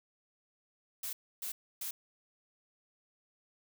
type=noise bursts; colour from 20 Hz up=blue; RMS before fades=-39 dBFS; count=3; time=1.03-1.91 s; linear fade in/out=5 ms; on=100 ms; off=290 ms; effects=none